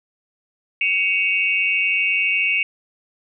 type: tone cluster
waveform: sine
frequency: 2243 / 2558 / 2746 Hz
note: C#7 / D#7 / F7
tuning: +20 / +47 / -30 cents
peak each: -21 dBFS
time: 0.81-2.63 s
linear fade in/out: 2 ms
effects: none